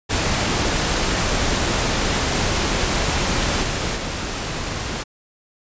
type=noise with level steps; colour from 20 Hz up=pink; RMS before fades=-20 / -23 / -26 dBFS; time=0.09-5.04 s; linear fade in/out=20 ms; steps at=3.62 / 3.95 s; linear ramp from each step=20 ms; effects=resampled to 16000 Hz